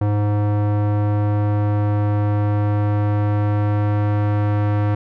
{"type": "tone with low-pass filter sweep", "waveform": "square", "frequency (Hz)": 103.83, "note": "G#2", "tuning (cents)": 0, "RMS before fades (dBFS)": -18, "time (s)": [0.01, 4.95], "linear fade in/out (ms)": 5, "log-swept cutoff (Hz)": [940, 1500], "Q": 0.85, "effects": []}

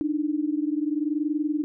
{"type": "tone pair together", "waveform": "sine", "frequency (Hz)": [294, 314.7], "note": ["D4", "D#4"], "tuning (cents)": [2, 20], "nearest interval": "minor second", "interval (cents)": 118, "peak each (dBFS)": [-25, -27], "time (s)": [0.01, 1.64], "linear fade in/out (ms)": 0, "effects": []}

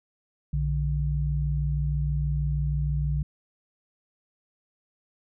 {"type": "tone pair together", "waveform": "sine", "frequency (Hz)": [60.53, 146.83], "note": ["B1", "D3"], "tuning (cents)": [-34, 0], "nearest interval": "octave + minor third", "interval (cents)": 1534, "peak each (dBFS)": -26, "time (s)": [0.53, 3.23], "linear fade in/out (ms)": 5, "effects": []}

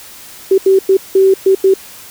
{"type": "tone bursts at uneven times", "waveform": "sine", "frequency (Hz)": 384.4, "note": "G4", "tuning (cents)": -34, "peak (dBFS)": -5, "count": 6, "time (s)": [[0.51, 0.58], [0.66, 0.79], [0.89, 0.97], [1.15, 1.34], [1.46, 1.55], [1.64, 1.74]], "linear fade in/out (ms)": 5, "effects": ["white hiss -35 dBFS RMS until 2.1 s"]}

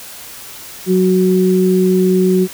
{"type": "tone pair together", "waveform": "sine", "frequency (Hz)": [185, 370.4], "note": ["F#3", "F#4"], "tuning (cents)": [0, 2], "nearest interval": "octave", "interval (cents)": 1202, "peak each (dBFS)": -12, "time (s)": [0.86, 2.48], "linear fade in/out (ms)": 50, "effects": ["white hiss -33 dBFS RMS until 2.53 s"]}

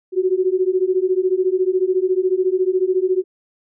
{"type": "beating tone pair", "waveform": "sine", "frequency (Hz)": [364.7, 378.7], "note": ["F#4", "F#4"], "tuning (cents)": [-25, 40], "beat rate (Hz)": 14, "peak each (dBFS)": -18, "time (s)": [0.12, 3.24], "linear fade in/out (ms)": 50, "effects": []}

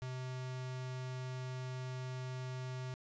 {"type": "tone with notch filter", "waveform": "square", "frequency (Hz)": 128.3, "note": "C3", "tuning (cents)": -34, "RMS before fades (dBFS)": -42, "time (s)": [0.02, 2.94], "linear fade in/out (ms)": 0, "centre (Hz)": 270, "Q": 1.2, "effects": ["resampled to 16000 Hz", "12-bit"]}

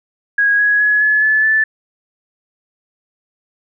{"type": "tone with pitch steps", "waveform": "sine", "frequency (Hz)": [1649, 1669.1, 1689.5, 1710.1, 1731, 1752.1], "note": ["G#6", "G#6", "G#6", "A6", "A6", "A6"], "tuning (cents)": [-13, 8, 29, -50, -29, -8], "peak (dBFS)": -10, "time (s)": [0.38, 1.64], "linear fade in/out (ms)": 5, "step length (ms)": 210, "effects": []}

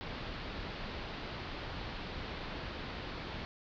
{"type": "low-pass noise", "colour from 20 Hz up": "pink", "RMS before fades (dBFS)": -42, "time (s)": [0.01, 3.45], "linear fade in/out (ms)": 0, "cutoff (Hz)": 4600, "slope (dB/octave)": 48, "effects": []}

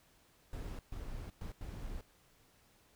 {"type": "noise bursts at uneven times", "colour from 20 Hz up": "brown", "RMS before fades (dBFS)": -43, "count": 4, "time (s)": [[0.53, 0.79], [0.92, 1.3], [1.41, 1.52], [1.61, 2.01]], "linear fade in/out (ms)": 2, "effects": ["pink hiss -68 dBFS RMS until 2.95 s"]}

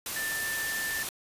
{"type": "tone in noise", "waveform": "sine", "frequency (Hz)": 1774, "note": "A6", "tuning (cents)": 14, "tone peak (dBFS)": -31, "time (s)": [0.16, 1.03], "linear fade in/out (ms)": 2, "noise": "white", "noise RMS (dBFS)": -34, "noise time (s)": [0.06, 1.09], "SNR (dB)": 0, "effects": ["resampled to 32000 Hz"]}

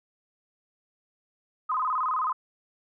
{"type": "tone with vibrato", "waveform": "sine", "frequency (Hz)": 1136, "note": "C#6", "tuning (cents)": 42, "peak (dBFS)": -24, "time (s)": [1.69, 2.33], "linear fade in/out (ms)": 10, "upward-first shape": "square", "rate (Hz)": 19, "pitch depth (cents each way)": 170, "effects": []}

